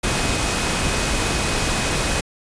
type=tone in noise; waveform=sine; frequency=2519 Hz; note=D#7; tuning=21 cents sharp; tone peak=-32 dBFS; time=0.03-2.21 s; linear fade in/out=10 ms; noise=pink; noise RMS=-21 dBFS; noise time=0.03-2.21 s; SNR=-14 dB; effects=resampled to 22050 Hz